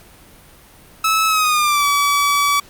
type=tone with pitch glide; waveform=sawtooth; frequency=1300 to 1144.9 Hz; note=E6 to D6; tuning=-24 to -44 cents; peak=-10 dBFS; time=1.04-2.6 s; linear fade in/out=5 ms; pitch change=-220 cents; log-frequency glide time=1.27-1.86 s; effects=pink hiss -45 dBFS RMS until 2.69 s + Opus 48 kbps